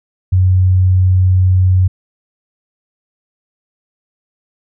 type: tone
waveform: sine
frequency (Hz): 92.5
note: F#2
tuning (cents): 0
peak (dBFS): -7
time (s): 0.32-1.88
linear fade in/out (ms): 10
effects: none